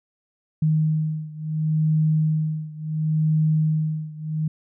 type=beating tone pair; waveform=sine; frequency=155.6 / 156.31 Hz; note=D#3 / D#3; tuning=0 / +8 cents; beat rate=0.71 Hz; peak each=-21 / -23 dBFS; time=0.62-4.48 s; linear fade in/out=5 ms; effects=none